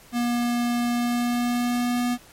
square tone with pitch glide, 239.7 to 243.9 Hz, A#3 to B3, +48 to -21 cents, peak -22 dBFS, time 0.12-2.18 s, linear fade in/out 50 ms, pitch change +31 cents, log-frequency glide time 0.91-2.05 s, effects pink hiss -50 dBFS RMS until 2.32 s + MP3 64 kbps

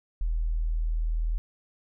sine tone, 40.24 Hz, E1, 41 cents flat, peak -24 dBFS, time 0.21-1.38 s, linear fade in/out 0 ms, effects none

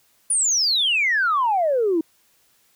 sine exponential sweep, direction down, 9870 to 311.1 Hz, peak -16 dBFS, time 0.3-2.01 s, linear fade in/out 5 ms, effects tanh soft clip ceiling -12 dBFS + white hiss -61 dBFS RMS until 2.75 s

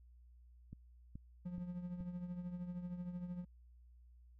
click train, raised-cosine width 5 ms, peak -36 dBFS, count 4, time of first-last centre 0.73-2.007 s, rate 2.35 Hz
triangle tone with tremolo, 177.5 Hz, F3, 28 cents sharp, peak -37 dBFS, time 1.45-3.45 s, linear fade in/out 10 ms, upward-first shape triangle, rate 13 Hz, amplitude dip 65%
effects added 60 Hz sine -59 dBFS peak until 4.39 s

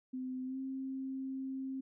sine tone with pitch glide, 257 to 265.6 Hz, C4 to C4, -31 to +26 cents, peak -37 dBFS, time 0.13-1.81 s, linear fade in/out 10 ms, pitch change +57 cents, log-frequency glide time 0.45-0.58 s, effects none

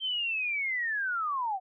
sine linear sweep, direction down, 3149 to 720 Hz, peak -28 dBFS, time 0-1.6 s, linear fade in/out 50 ms, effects none

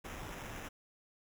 pink noise with sample-and-hold, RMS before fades -45 dBFS, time 0.04-0.69 s, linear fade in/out 10 ms, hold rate 4410 Hz, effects none

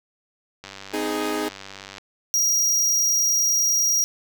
click train, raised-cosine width 0.2 ms, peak -20 dBFS, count 132, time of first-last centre 0.64-1.982 s, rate 97.6 Hz
sawtooth chord, Ab major, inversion first, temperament equal with one note detuned, 255.4 / 311.1 / 415.3 Hz, C4 / Eb4 / Ab4, -42 / 0 / 0 cents, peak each -28 / -23 / -23 dBFS, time 0.93-1.49 s, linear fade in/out 10 ms
45% pulse tone, 5710 Hz, F8, 37 cents sharp, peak -18 dBFS, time 2.34-4.04 s, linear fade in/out 0 ms
effects none

